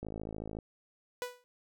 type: click train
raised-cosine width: 2 ms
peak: -27 dBFS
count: 31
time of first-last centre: 0.03-0.588 s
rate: 53.8 Hz
type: tone with exponential decay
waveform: sawtooth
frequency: 493 Hz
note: B4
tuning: 3 cents flat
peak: -28 dBFS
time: 1.22-1.44 s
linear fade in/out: 0 ms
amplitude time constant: 47 ms
effects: none